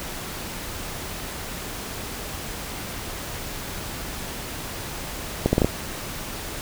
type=accelerating click train; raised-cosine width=2 ms; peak=-4 dBFS; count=5; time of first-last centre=5.46-5.646 s; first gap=70 ms; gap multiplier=0.73; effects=pink hiss -33 dBFS RMS until 6.61 s